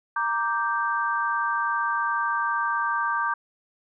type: chord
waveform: sine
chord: G minor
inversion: first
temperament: equal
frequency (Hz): 932.3 / 1174.7 / 1568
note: Bb5 / D6 / G6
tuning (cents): 0 / 0 / 0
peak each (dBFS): -28 / -26 / -27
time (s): 0.16-3.34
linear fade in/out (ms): 5
effects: none